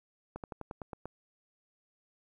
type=slowing click train; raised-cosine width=1 ms; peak=-26 dBFS; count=8; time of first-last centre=0.36-1.056 s; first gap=78 ms; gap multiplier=1.08; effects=11-bit